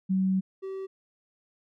sine / triangle tone pair in turn, 189.3 / 384.3 Hz, F#3 / G4, +40 / -34 cents, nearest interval octave, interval 1226 cents, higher second, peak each -22 / -31 dBFS, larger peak first, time 0.09-0.41 / 0.62-0.87 s, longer first, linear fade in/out 20 ms, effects none

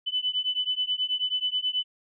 sine beating tone pair, 2998 / 3007.3 Hz, F#7 / F#7, +22 / +27 cents, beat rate 9.3 Hz, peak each -28 / -28 dBFS, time 0.06-1.84 s, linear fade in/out 20 ms, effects none

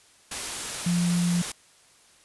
sine tone in noise, 174.61 Hz, F3, in tune, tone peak -21 dBFS, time 0.86-1.42 s, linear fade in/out 5 ms, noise white, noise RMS -32 dBFS, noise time 0.31-1.52 s, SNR +8 dB, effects white hiss -57 dBFS RMS until 2.24 s + resampled to 24000 Hz

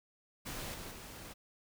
pink noise with level steps, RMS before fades -42 / -46 / -49 dBFS, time 0.45-1.34 s, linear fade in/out 20 ms, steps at 0.74 / 0.91 s, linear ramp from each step 2 ms, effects none

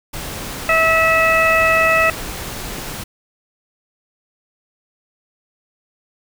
pink noise, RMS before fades -28 dBFS, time 0.13-3.04 s, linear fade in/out 10 ms
harmonic tone, 649 Hz, E5, 27 cents flat, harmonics 1 / 2 / 3 / 4, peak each -17 / -17 / -17 / -17 dBFS, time 0.69-2.1 s, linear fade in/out 2 ms
effects none

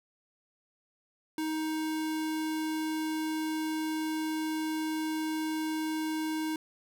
square tone, 313.9 Hz, D#4, 15 cents sharp, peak -31 dBFS, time 1.38-6.56 s, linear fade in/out 2 ms, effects none

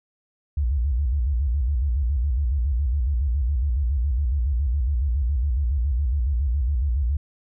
sine tone with vibrato, 65.41 Hz, C2, in tune, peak -19 dBFS, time 0.57-7.17 s, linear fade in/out 5 ms, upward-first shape square, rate 7.2 Hz, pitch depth 180 cents each way, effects none

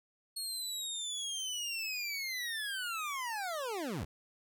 25% pulse linear sweep, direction down, 4336 to 55 Hz, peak -32 dBFS, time 0.36-4.05 s, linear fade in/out 10 ms, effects none

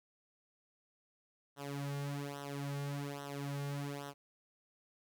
sawtooth tone with flanger, 141.7 Hz, C#3, 38 cents sharp, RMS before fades -41 dBFS, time 1.56-4.14 s, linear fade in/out 50 ms, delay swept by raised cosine 0.42 to 3.12 ms, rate 1.2 Hz, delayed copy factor -0.85, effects none

